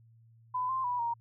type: tone with pitch steps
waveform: sine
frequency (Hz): 1004 / 1047 / 982 / 937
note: B5 / C6 / B5 / A#5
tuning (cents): +28 / +1 / -10 / +9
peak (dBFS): -29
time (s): 0.54-1.14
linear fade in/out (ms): 10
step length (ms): 150
effects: added 114 Hz sine -57 dBFS peak until 1.2 s